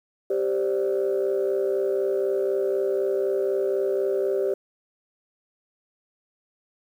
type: chord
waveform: sine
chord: G suspended fourth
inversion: none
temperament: equal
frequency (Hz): 392 / 523.3 / 587.3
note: G4 / C5 / D5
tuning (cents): 0 / 0 / 0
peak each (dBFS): -22 / -27 / -28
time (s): 0.3-4.54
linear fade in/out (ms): 5
effects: tanh soft clip ceiling -15 dBFS + 9-bit